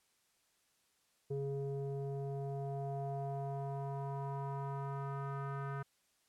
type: tone with low-pass filter sweep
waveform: square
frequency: 138.59 Hz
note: C#3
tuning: in tune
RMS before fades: -40 dBFS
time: 1.3-5.83 s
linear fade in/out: 10 ms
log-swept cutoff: 440 to 1400 Hz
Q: 3.9
effects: white hiss -75 dBFS RMS until 6.28 s + low-pass 11000 Hz 12 dB/octave